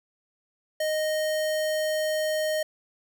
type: tone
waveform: square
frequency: 620 Hz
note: D#5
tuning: 6 cents flat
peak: -25 dBFS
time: 0.8-2.63 s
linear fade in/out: 5 ms
effects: none